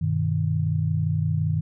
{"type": "chord", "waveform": "sine", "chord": "G augmented", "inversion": "none", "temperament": "equal", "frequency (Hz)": [98, 123.47, 155.56], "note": ["G2", "B2", "D#3"], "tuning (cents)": [0, 0, 0], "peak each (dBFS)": [-25, -29, -23], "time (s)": [0.01, 1.61], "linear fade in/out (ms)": 10, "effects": []}